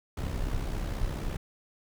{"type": "noise with amplitude modulation", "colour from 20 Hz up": "brown", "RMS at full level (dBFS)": -29, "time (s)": [0.17, 1.37], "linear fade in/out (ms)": 5, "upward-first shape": "sine", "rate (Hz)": 64.1, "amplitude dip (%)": 60, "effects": []}